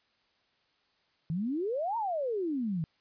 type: exponential two-way sweep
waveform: sine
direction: up then down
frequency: 152.5 to 948 to 152.5 Hz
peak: -29 dBFS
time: 1.3-2.84 s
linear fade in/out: 0 ms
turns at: 1.97 s
effects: white hiss -71 dBFS RMS until 3 s + resampled to 11025 Hz